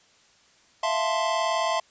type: chord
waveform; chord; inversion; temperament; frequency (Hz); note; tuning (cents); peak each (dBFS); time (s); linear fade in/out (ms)
square; F major seventh; third; equal; 659.3 / 698.5 / 880 / 1046.5; E5 / F5 / A5 / C6; 0 / 0 / 0 / 0; -28 / -32 / -31 / -28; 0.83-1.8; 5
effects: white hiss -59 dBFS RMS until 1.9 s + resampled to 16000 Hz